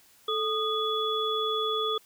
sine tone cluster, 436.9 / 1234 / 3405 Hz, A4 / D#6 / G#7, -12 / -15 / +42 cents, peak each -30 dBFS, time 0.28-1.98 s, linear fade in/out 5 ms, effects white hiss -59 dBFS RMS until 2.05 s

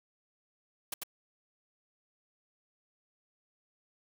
white noise with echo, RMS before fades -36 dBFS, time 0.92-0.94 s, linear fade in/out 5 ms, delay 95 ms, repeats 1, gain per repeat -2 dB, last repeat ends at 1.035 s, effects none

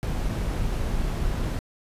brown noise with dropouts, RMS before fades -26 dBFS, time 0.03-1.59 s, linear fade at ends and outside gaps 0 ms, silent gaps 0.289-0.294 s, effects resampled to 32000 Hz

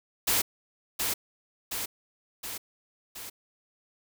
white noise with echo, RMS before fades -25 dBFS, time 0.27-0.42 s, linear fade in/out 10 ms, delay 720 ms, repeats 4, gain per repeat -4 dB, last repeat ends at 3.3 s, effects none

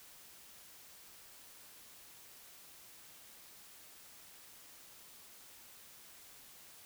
silence, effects white hiss -57 dBFS RMS until 6.85 s

